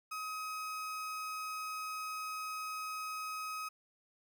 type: tone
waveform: 35% pulse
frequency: 1266 Hz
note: D#6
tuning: 30 cents sharp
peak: -37 dBFS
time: 0.11-3.69 s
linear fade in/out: 10 ms
effects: 12-bit